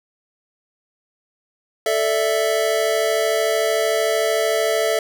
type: chord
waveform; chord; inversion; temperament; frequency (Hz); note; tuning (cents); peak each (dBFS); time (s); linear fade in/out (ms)
square; A suspended fourth; none; just; 440 / 586.7 / 660; A4 / D5 / E5; 0 / -2 / +2; -22 / -25 / -21; 1.86-4.99; 2
effects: none